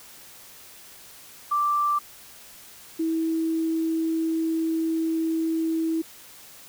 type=tone pair in turn; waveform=sine; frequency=1174.7 / 324.2 Hz; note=D6 / E4; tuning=0 / -29 cents; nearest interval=octave + minor seventh; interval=2229 cents; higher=first; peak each=-20 / -22 dBFS; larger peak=first; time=1.51-1.99 / 2.99-6.02 s; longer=second; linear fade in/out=10 ms; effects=white hiss -47 dBFS RMS until 6.68 s